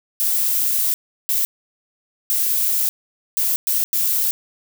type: noise bursts at uneven times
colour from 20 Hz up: violet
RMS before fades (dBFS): -19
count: 6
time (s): 0.2-0.94 / 1.29-1.45 / 2.3-2.89 / 3.37-3.56 / 3.67-3.84 / 3.93-4.31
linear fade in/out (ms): 0
effects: none

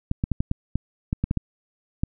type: clicks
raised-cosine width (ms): 5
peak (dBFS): -10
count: 11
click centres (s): 0.114 / 0.239 / 0.317 / 0.405 / 0.514 / 0.756 / 1.129 / 1.24 / 1.311 / 1.373 / 2.035
effects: none

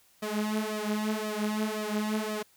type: tone with flanger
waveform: sawtooth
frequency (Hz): 213.5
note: G#3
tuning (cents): +48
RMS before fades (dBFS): -31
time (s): 0.22-2.43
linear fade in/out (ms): 10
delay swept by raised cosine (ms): 1.6 to 5.8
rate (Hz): 1.9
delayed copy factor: +0.85
effects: white hiss -63 dBFS RMS until 2.56 s

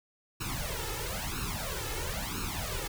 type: noise with flanger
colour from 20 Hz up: pink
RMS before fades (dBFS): -35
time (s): 0.4-2.88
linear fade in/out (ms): 10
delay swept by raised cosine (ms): 0.74 to 2.34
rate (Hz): 1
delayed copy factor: +0.9
effects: none

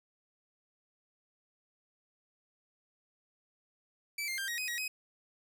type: tone with pitch steps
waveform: sawtooth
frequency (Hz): 2313 / 2109 / 1587 / 1889 / 2511 / 1902 / 2525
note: D7 / C7 / G6 / A#6 / D#7 / A#6 / D#7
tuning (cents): -27 / +13 / +21 / +22 / +15 / +34 / +25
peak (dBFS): -31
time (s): 4.18-4.88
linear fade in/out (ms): 5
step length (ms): 100
effects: none

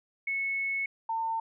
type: tone pair in turn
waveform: sine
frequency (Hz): 2200 / 902.3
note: C#7 / A5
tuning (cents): -14 / +43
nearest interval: octave + minor third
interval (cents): 1543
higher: first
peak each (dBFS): -28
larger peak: neither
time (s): 0.27-0.86 / 1.09-1.4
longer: first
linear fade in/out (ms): 5
effects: none

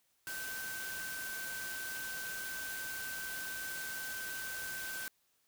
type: tone in noise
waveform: sine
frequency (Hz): 1541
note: G6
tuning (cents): -30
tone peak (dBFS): -41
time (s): 0.27-5.08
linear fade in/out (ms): 0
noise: white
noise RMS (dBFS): -44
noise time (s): 0.27-5.08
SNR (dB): 0
effects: white hiss -75 dBFS RMS until 5.47 s

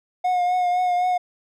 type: tone with vibrato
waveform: triangle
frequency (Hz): 721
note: F#5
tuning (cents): -45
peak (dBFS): -16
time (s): 0.24-1.18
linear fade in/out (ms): 10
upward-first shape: triangle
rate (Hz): 3.9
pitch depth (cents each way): 33
effects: none

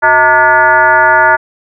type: tone with frequency modulation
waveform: sine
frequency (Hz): 1174.7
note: D6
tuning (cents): 0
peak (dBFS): -4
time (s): 0.02-1.37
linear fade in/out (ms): 20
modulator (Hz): 269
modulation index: 2
effects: none

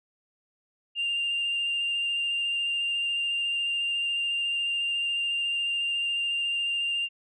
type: tone with vibrato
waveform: sine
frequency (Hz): 2793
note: F7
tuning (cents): -1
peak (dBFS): -24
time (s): 0.95-7.09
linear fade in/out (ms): 50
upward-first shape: square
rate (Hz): 14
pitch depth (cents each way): 9
effects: tanh soft clip ceiling -22 dBFS

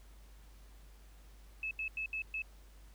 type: tone bursts at uneven times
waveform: sine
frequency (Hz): 2600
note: E7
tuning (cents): -24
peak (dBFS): -35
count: 5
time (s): 1.63-1.71 / 1.79-1.88 / 1.97-2.06 / 2.13-2.22 / 2.34-2.42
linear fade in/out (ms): 2
effects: added 50 Hz sine -54 dBFS peak until 2.94 s + pink hiss -65 dBFS RMS until 2.94 s

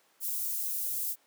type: high-pass noise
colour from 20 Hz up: white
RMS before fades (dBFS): -33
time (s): 0.2-1.16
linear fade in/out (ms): 50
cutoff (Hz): 11000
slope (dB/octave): 12
effects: pink hiss -66 dBFS RMS until 1.26 s + high-pass 400 Hz 12 dB/octave

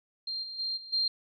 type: tone with level steps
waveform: sine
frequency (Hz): 4186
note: C8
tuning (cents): 0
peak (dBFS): -32 / -38 / -30 / -43 / -25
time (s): 0.27-1.08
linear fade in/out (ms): 5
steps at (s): 0.42 / 0.58 / 0.76 / 0.92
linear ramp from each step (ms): 20
effects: none

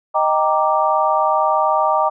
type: chord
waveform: sine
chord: Eb major seventh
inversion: none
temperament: equal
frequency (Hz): 622.3 / 784 / 932.3 / 1174.7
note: Eb5 / G5 / Bb5 / D6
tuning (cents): 0 / 0 / 0 / 0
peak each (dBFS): -19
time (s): 0.14-2.1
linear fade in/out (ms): 20
effects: none

